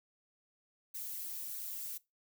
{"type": "noise with flanger", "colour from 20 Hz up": "violet", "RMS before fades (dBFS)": -42, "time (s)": [0.94, 1.98], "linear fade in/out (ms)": 10, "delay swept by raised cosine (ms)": [0.47, 6.17], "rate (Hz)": 1.6, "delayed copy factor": 0.7, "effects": ["noise-tail reverb RT60 0.2 s tail -20 dB re dry"]}